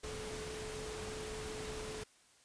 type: tone in noise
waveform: sine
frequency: 431.8 Hz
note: A4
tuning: 33 cents flat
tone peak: -44 dBFS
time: 0.03-2.04 s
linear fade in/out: 10 ms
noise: pink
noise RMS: -45 dBFS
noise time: 0.03-2.04 s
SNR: -2 dB
effects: white hiss -66 dBFS RMS until 2.44 s + resampled to 22050 Hz